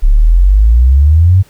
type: exponential sweep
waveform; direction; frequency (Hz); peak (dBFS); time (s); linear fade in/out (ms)
sine; up; 33.28 to 98; -3; 0.02-1.43; 20
effects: pink hiss -46 dBFS RMS until 1.49 s